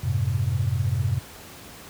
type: tone cluster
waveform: sine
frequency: 91 / 106.5 / 131 Hz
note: F#2 / G#2 / C3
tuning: -28 / +44 / +2 cents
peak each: -25 dBFS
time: 0.03-1.19 s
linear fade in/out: 10 ms
effects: pink hiss -43 dBFS RMS until 1.89 s + high-pass 60 Hz 12 dB/octave